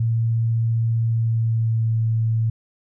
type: tone with pitch glide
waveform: sine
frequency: 114.4 to 112.5 Hz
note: A#2 to A2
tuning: -32 to +39 cents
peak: -17 dBFS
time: 0-2.5 s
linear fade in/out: 5 ms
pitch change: -29 cents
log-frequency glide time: 1.03-1.97 s
effects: none